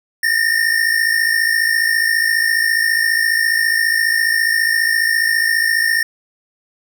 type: tone pair together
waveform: square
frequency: 1795.3 / 1850 Hz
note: A6 / A#6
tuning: +34 / -14 cents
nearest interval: minor second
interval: 52 cents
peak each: -17 dBFS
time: 0.23-6.03 s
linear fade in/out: 5 ms
effects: none